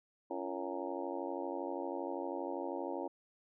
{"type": "harmonic tone with a mistuned harmonic", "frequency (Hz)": 92.6, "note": "F#2", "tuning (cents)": 2, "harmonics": [3, 4, 5, 6, 7, 8, 9, 10], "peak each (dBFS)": [-44, -42, -46, -43, -48, -48, -47, -47], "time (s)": [0.3, 3.08], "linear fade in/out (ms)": 10, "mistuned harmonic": 4, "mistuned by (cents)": -120, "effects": []}